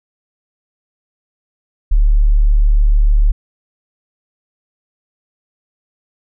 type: tone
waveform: sine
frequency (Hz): 36.71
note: D1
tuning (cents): 0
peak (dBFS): -7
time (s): 1.91-3.32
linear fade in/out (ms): 10
effects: none